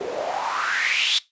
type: noise with band-pass filter sweep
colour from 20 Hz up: white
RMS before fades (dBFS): -24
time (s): 0-1.19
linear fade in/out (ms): 10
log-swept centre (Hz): 400 to 3800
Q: 4.9
effects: noise-tail reverb RT60 0.2 s tail -19 dB re dry + resampled to 16000 Hz